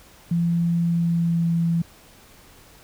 sine tone with pitch glide, 170 to 167.85 Hz, F3 to E3, -46 to +32 cents, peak -18 dBFS, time 0.31-1.82 s, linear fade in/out 5 ms, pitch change -22 cents, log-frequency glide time 0.8-1.48 s, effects pink hiss -50 dBFS RMS until 2.83 s

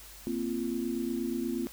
sine chord, Bb suspended second, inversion none, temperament equal with one note detuned, 233.1 / 261.6 / 342.2 Hz, Bb3 / C4 / F4, 0 / 0 / -35 cents, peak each -34 dBFS, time 0.27-1.67 s, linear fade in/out 0 ms, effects added 50 Hz sine -53 dBFS peak until 1.72 s + white hiss -50 dBFS RMS until 1.72 s

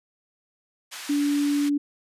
pink band-pass noise, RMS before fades -38 dBFS, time 0.91-1.7 s, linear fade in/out 20 ms, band 1500 to 11000 Hz, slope 12 dB/octave
sine tone, 288.3 Hz, D4, 32 cents flat, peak -20 dBFS, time 1.09-1.78 s, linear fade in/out 10 ms
effects resampled to 32000 Hz

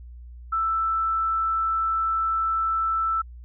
sine tone, 1324 Hz, E6, 7 cents sharp, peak -21 dBFS, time 0.52-3.22 s, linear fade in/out 10 ms, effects added 60 Hz sine -39 dBFS peak until 3.44 s

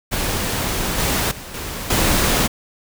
pink noise with level steps, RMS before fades -22 / -19 / -34 / -28 / -17 dBFS, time 0.11-2.48 s, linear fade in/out 20 ms, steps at 0.98 / 1.31 / 1.54 / 1.9 s, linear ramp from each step 5 ms, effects none

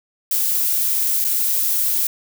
violet noise with dropouts, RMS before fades -19 dBFS, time 0.31-2.07 s, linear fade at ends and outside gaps 2 ms, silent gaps 1.243-1.248 s, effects none

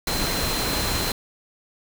sine tone in noise, 4106 Hz, C8, 33 cents flat, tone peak -30 dBFS, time 0.07-1.12 s, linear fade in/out 2 ms, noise pink, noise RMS -25 dBFS, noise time 0.07-1.12 s, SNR -8 dB, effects none

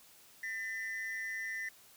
triangle ring-modulated tone, 1900 Hz, A#6, 33 cents sharp, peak -32 dBFS, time 0.43-1.69 s, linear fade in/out 5 ms, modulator 103 Hz, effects white hiss -60 dBFS RMS until 1.96 s

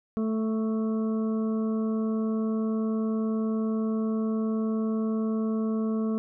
harmonic tone with a mistuned harmonic, 220.1 Hz, A3, 1 cent sharp, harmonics 1 / 2 / 3 / 5 / 6, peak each -25 / -33 / -42 / -43 / -49 dBFS, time 0.17-6.18 s, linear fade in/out 0 ms, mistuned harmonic 5, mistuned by +15 cents, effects none

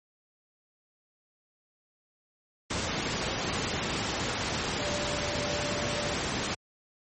sine tone in noise, 587.3 Hz, D5, in tune, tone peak -35 dBFS, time 4.79-6.14 s, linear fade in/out 10 ms, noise pink, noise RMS -30 dBFS, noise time 2.7-6.55 s, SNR -8 dB, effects high-pass 80 Hz 12 dB/octave + MP3 32 kbps

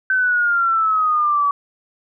sine exponential sweep, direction down, 1539 to 1135 Hz, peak -14 dBFS, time 0.1-1.51 s, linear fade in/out 2 ms, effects none

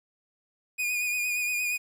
45% pulse tone with vibrato, 2459 Hz, D#7, 21 cents flat, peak -26 dBFS, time 0.78-1.78 s, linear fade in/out 20 ms, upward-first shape sine, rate 8.6 Hz, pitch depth 31 cents each way, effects 10-bit

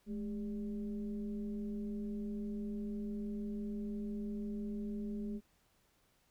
sine tone with frequency modulation, 212 Hz, G#3, 36 cents sharp, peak -37 dBFS, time 0.06-5.41 s, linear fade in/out 50 ms, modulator 189 Hz, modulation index 0.63, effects pink hiss -73 dBFS RMS until 6.3 s

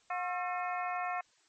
harmonic tone with a mistuned harmonic, 360 Hz, F#4, 47 cents flat, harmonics 2 / 3 / 4 / 5 / 6 / 7, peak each -35 / -39 / -41 / -43 / -45 / -46 dBFS, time 0.1-1.21 s, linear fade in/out 5 ms, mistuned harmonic 4, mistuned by -110 cents, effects white hiss -68 dBFS RMS until 1.48 s + MP3 32 kbps

